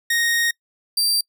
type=tone pair in turn; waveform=sawtooth; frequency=1864 / 4697 Hz; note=A#6 / D8; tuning=-1 / -1 cents; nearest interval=octave + major third; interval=1600 cents; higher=second; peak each=-14 dBFS; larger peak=neither; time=0.1-0.51 / 0.97-1.21 s; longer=first; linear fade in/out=5 ms; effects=noise-tail reverb RT60 0.1 s tail -26 dB re dry